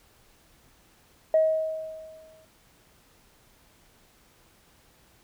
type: tone with exponential decay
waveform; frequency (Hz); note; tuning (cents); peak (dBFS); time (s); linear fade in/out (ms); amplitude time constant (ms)
sine; 634; D#5; +32; -15; 1.34-2.45; 2; 240
effects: tanh soft clip ceiling -12 dBFS + pink hiss -60 dBFS RMS until 5.23 s